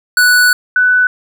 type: tone pair in turn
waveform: square / sine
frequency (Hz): 1480 / 1493.7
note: F#6 / F#6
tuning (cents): 0 / +16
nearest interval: unison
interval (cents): 16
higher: second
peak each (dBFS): -7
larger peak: neither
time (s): 0.17-0.53 / 0.76-1.07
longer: first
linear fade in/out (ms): 2
effects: none